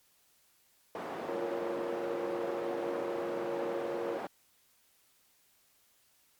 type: band-pass noise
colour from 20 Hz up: white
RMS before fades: -40 dBFS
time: 0.95-4.27 s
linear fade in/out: 2 ms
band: 270 to 760 Hz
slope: 12 dB/octave
type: chord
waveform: sine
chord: Bb minor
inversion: second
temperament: equal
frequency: 349.2 / 466.2 / 554.4 Hz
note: F4 / Bb4 / Db5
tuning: 0 / 0 / 0 cents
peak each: -38 dBFS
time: 1.28-4.18 s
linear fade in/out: 5 ms
effects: white hiss -68 dBFS RMS until 6.39 s + MP3 96 kbps